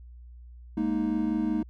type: chord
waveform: triangle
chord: Ab suspended second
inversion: none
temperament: equal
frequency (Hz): 207.7 / 233.1 / 311.1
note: Ab3 / Bb3 / Eb4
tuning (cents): 0 / 0 / 0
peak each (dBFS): -29 / -27 / -26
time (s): 0.77-1.63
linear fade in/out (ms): 5
effects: added 60 Hz sine -44 dBFS peak until 1.69 s